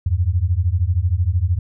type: beating tone pair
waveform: sine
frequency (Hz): 82.41 / 95.41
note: E2 / G2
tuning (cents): 0 / -46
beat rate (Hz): 13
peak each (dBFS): -18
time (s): 0.06-1.59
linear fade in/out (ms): 5
effects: none